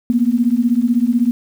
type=beating tone pair; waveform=sine; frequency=231.3 / 247.3 Hz; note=A#3 / B3; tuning=-13 / +3 cents; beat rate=16 Hz; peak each=-15 dBFS; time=0.1-1.31 s; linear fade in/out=0 ms; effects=7-bit